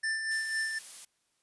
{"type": "tone with tremolo", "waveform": "square", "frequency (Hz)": 1775, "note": "A6", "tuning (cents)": 15, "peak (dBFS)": -29, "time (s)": [0.03, 0.79], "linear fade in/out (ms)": 10, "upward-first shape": "sine", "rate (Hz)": 4, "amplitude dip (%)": 45}
{"type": "noise", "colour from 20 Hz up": "blue", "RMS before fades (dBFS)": -44, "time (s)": [0.31, 1.05], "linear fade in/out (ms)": 5}
{"effects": ["white hiss -75 dBFS RMS until 1.42 s", "resampled to 24000 Hz"]}